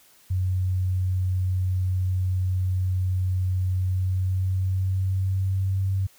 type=tone with pitch glide; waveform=sine; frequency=92.5 to 96.04 Hz; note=F#2 to G2; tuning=0 to -35 cents; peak=-21 dBFS; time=0.3-6.07 s; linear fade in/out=10 ms; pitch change=+65 cents; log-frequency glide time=3.77-5.89 s; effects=white hiss -56 dBFS RMS until 6.18 s